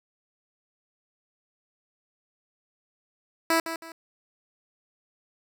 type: tone with echo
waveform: 10% pulse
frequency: 328.3 Hz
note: E4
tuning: 7 cents flat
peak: -12 dBFS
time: 3.5-3.6 s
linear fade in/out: 2 ms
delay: 160 ms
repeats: 2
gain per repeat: -10 dB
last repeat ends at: 3.92 s
effects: none